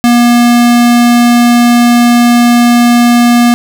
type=tone; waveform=square; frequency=239.4 Hz; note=A#3; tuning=46 cents sharp; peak=-4 dBFS; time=0.04-3.54 s; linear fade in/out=0 ms; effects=none